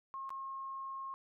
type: tone with dropouts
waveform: sine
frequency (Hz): 1077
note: C6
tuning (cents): +50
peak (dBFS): -40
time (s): 0.14-1.14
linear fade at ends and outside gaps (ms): 0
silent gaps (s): 0.293-0.304
effects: none